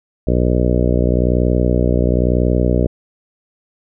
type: harmonic tone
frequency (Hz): 61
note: B1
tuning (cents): -21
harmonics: 1 / 2 / 3 / 4 / 5 / 6 / 7 / 8 / 9 / 10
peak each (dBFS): -16 / -19 / -21 / -22 / -23 / -24 / -24 / -25 / -26 / -26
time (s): 0.27-2.87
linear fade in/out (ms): 5
effects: none